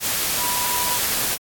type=tone in noise; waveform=sine; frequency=980 Hz; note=B5; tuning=14 cents flat; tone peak=-26 dBFS; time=0.37-1 s; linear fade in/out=50 ms; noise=white; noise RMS=-22 dBFS; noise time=0-1.38 s; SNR=-7 dB; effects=AAC 64 kbps